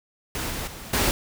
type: noise with level steps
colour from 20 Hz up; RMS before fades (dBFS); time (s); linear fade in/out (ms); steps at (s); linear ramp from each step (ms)
pink; -29 / -31 / -39 / -22; 0.35-1.11; 0; 0.5 / 0.67 / 0.93; 5
effects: none